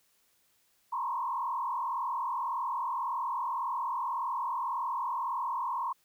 sine tone with frequency modulation, 1006 Hz, B5, 32 cents sharp, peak -30 dBFS, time 0.92-5.93 s, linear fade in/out 10 ms, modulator 41.8 Hz, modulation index 2.2, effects white hiss -70 dBFS RMS until 6.04 s

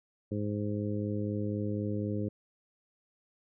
harmonic tone, 104 Hz, G#2, 3 cents sharp, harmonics 1 / 2 / 3 / 4 / 5, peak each -34 / -35 / -37 / -40 / -41 dBFS, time 0.31-2.29 s, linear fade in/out 10 ms, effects none

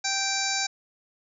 harmonic tone, 782 Hz, G5, 4 cents flat, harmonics 1 / 2 / 3 / 5 / 6 / 7 / 8 / 9, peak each -33 / -33 / -33 / -33 / -33 / -33 / -33 / -33 dBFS, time 0.04-0.67 s, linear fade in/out 10 ms, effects none

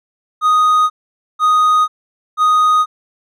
triangle tone bursts, 1244.5 Hz, D#6, in tune, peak -7 dBFS, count 3, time 0.41-2.86 s, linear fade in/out 50 ms, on 490 ms, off 490 ms, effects none

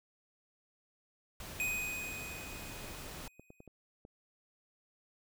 pink noise, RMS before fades -46 dBFS, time 1.4-3.28 s, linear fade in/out 2 ms
square tone with exponential decay, 2499 Hz, D#7, 7 cents sharp, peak -32 dBFS, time 1.6-3.67 s, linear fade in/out 0 ms, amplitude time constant 450 ms
clicks, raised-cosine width 2 ms, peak -38 dBFS, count 11, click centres 2.558 / 2.696 / 2.764 / 2.843 / 2.884 / 3.241 / 3.396 / 3.504 / 3.604 / 3.677 / 4.051 s
effects none

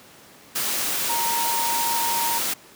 sine tone in noise, 930 Hz, A#5, 4 cents flat, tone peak -24 dBFS, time 1.09-2.39 s, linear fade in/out 10 ms, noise white, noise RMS -25 dBFS, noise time 0.55-2.54 s, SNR -2 dB, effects pink hiss -48 dBFS RMS until 2.75 s + high-pass 150 Hz 12 dB/octave

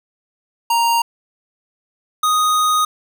square tone pair in turn, 932.3 / 1244.5 Hz, A#5 / D#6, 0 / 0 cents, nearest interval perfect fourth, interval 500 cents, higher second, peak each -14 dBFS, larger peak neither, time 0.7-1.02 / 2.23-2.85 s, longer second, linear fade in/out 5 ms, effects 8-bit

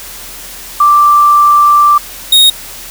sine / 45% pulse tone pair in turn, 1175 / 3738 Hz, D6 / A#7, +1 / +4 cents, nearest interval octave + minor sixth, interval 2003 cents, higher second, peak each -3 dBFS, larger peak neither, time 0.8-1.98 / 2.32-2.5 s, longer first, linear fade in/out 5 ms, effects added 40 Hz sine -38 dBFS peak until 2.9 s + white hiss -28 dBFS RMS until 2.9 s

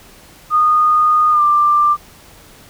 sine tone with pitch glide, 1230 to 1184.7 Hz, D#6 to D6, -20 to +15 cents, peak -9 dBFS, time 0.5-1.97 s, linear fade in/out 50 ms, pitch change -65 cents, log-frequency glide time 1.31-1.42 s, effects pink hiss -43 dBFS RMS until 2.69 s

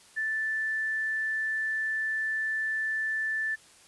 sine tone, 1760 Hz, A6, in tune, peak -27 dBFS, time 0.16-3.56 s, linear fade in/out 20 ms, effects white hiss -56 dBFS RMS until 3.87 s + resampled to 24000 Hz

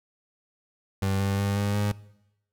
30% pulse tone with pitch steps, 97.1 / 98.57 / 100.06 / 101.57 / 103.11 Hz, G2 / G2 / G2 / G#2 / G#2, -16 / +10 / +36 / -38 / -12 cents, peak -21 dBFS, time 1.02-1.92 s, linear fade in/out 5 ms, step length 180 ms, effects noise-tail reverb RT60 0.9 s tail -21 dB re dry

